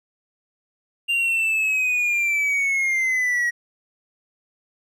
triangle linear sweep, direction down, 2794 to 1898 Hz, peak -17 dBFS, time 1.08-3.51 s, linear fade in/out 20 ms, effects none

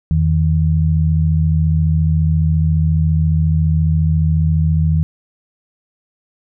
sine tone pair together, 83.5 / 157.95 Hz, E2 / D#3, +23 / +26 cents, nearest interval major seventh, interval 1103 cents, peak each -14 dBFS, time 0.11-5.03 s, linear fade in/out 0 ms, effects none

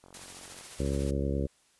click train, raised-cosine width 1 ms, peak -38 dBFS, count 27, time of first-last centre 0.04-0.61 s, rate 45.6 Hz
white noise with tremolo, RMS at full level -44 dBFS, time 0.14-1.11 s, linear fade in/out 2 ms, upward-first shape sine, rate 14 Hz, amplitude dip 35%
harmonic tone, 69.3 Hz, C#2, in tune, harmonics 1 / 2 / 3 / 4 / 5 / 6 / 7 / 8, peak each -31 / -34 / -36 / -37 / -38 / -39 / -39 / -40 dBFS, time 0.79-1.47 s, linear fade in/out 10 ms
effects white hiss -66 dBFS RMS until 1.79 s + resampled to 24000 Hz

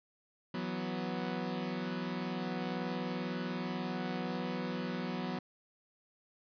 sawtooth chord, E suspended second, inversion none, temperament equal, 164.81 / 185 / 246.9 Hz, E3 / F#3 / B3, 0 / 0 / 0 cents, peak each -39 / -34 / -35 dBFS, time 0.54-5.39 s, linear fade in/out 5 ms, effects resampled to 11025 Hz + 11-bit

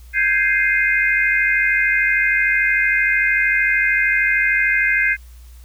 sine chord, Ab major seventh, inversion third, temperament equal, 1568 / 1661.2 / 2093 / 2489 Hz, G6 / Ab6 / C7 / Eb7, 0 / 0 / 0 / 0 cents, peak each -20 / -21 / -17 / -23 dBFS, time 0.13-5.17 s, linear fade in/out 50 ms, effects added 60 Hz sine -38 dBFS peak until 5.64 s + white hiss -53 dBFS RMS until 5.64 s

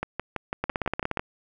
two click trains, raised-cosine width 0.5 ms, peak -11 / -13 dBFS, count 10 / 8, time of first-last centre 0.64-1.173 / 0.03-1.195 s, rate 16.9 / 6.01 Hz, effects none

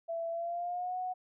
sine tone with pitch glide, 667 to 735.8 Hz, E5 to F#5, +20 to -10 cents, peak -33 dBFS, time 0.08-1.14 s, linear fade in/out 20 ms, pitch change +170 cents, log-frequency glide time 0.3-0.97 s, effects none

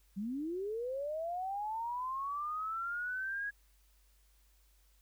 sine linear sweep, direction up, 185.5 to 1667 Hz, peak -35 dBFS, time 0.16-3.51 s, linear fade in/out 20 ms, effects added 50 Hz sine -65 dBFS peak until 5.01 s + white hiss -72 dBFS RMS until 5.01 s

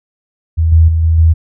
sine tone with level steps, 81.3 Hz, E2, 23 cents flat, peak -8 / -3 / -9 / -7 / -4 dBFS, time 0.57-1.34 s, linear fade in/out 20 ms, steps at 0.72 / 0.88 / 1.03 / 1.18 s, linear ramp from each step 5 ms, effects none

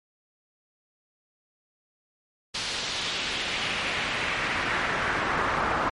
brown noise with band-pass filter sweep, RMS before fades -28 dBFS, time 2.54-5.9 s, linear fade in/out 10 ms, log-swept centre 4400 to 1200 Hz, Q 1.6, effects MP3 48 kbps

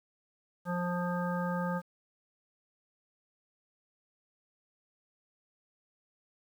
harmonic tone, 176.6 Hz, F3, 20 cents sharp, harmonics 1 / 3 / 5 / 7 / 9, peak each -32 / -37 / -39 / -40 / -42 dBFS, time 0.65-1.82 s, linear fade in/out 50 ms, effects 10-bit

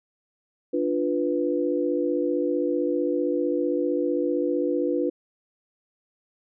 sine chord, B diminished, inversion first, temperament equal, 293.7 / 349.2 / 493.9 Hz, D4 / F4 / B4, 0 / 0 / 0 cents, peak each -26 dBFS, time 0.73-5.1 s, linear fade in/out 10 ms, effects none

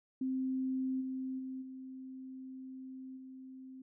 sine tone with level steps, 261.2 Hz, C4, 3 cents flat, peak -32 / -36 / -39 / -44 / -47 dBFS, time 0.21-3.82 s, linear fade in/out 5 ms, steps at 1 / 1.38 / 1.61 / 3.16 s, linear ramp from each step 20 ms, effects none

